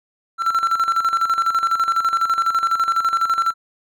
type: tone with tremolo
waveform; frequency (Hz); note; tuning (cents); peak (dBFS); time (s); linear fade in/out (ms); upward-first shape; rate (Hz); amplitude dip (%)
triangle; 1348; E6; +38; -12; 0.38-3.54; 50; square; 12; 65
effects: none